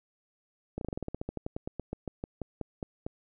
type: slowing click train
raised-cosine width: 2 ms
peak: -21 dBFS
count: 23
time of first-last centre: 0.78-3.065 s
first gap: 32 ms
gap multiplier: 1.1
effects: none